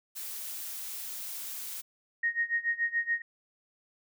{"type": "noise", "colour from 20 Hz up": "blue", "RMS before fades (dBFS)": -39, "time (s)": [0.15, 1.82], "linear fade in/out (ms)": 20}
{"type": "tone with tremolo", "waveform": "sine", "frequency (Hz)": 1864.7, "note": "A#6", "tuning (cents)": 0, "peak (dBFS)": -24, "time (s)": [2.23, 3.22], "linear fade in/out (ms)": 5, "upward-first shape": "sine", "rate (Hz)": 7, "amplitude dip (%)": 90}
{"effects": []}